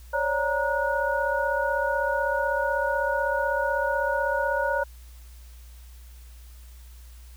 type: tone cluster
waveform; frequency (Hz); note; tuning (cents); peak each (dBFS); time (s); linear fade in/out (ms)
sine; 544 / 580 / 935 / 1457; C#5 / D5 / A#5 / F#6; -33 / -22 / +5 / -27; -28; 0.13-4.84; 10
effects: added 60 Hz sine -43 dBFS peak until 7.36 s + white hiss -56 dBFS RMS until 7.36 s